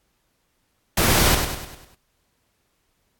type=noise with echo; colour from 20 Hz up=pink; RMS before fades=-18 dBFS; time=0.97-1.35 s; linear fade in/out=5 ms; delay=100 ms; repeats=6; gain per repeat=-6 dB; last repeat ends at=1.95 s; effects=pink hiss -69 dBFS RMS until 3.19 s + AAC 64 kbps